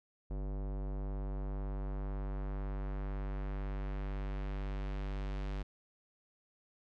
square tone with low-pass filter sweep, 49 Hz, G1, in tune, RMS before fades -38 dBFS, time 0.3-5.63 s, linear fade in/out 10 ms, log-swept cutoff 630 to 4000 Hz, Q 0.85, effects none

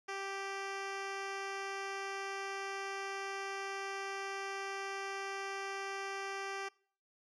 10% pulse tone with low-pass filter, 391.7 Hz, G4, 1 cent flat, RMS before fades -41 dBFS, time 0.08-6.69 s, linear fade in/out 10 ms, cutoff 5600 Hz, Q 0.85, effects noise-tail reverb RT60 0.5 s tail -23 dB re dry

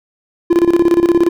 triangle tone with tremolo, 343 Hz, F4, 31 cents flat, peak -4 dBFS, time 0.5-1.29 s, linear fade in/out 10 ms, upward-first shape square, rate 17 Hz, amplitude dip 75%, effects none

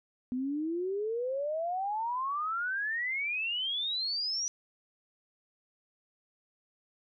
sine exponential sweep, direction up, 246 to 5900 Hz, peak -30 dBFS, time 0.32-4.48 s, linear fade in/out 0 ms, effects none

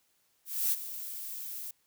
violet noise with ADSR envelope, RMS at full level -27 dBFS, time 0.45-1.71 s, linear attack 270 ms, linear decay 34 ms, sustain -13 dB, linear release 5 ms, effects white hiss -72 dBFS RMS until 1.86 s

